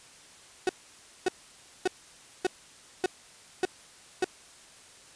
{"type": "tone bursts", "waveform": "35% pulse", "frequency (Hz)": 370, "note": "F#4", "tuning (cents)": 0, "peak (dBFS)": -21, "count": 7, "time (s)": [0.67, 4.244], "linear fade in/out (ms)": 2, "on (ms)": 22, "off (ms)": 570, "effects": ["white hiss -53 dBFS RMS until 5.15 s", "resampled to 22050 Hz"]}